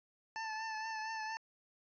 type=tone with vibrato; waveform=25% pulse; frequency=880 Hz; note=A5; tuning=in tune; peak=-35 dBFS; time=0.36-1.37 s; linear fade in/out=0 ms; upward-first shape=triangle; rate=4.3 Hz; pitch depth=38 cents each way; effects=resampled to 16000 Hz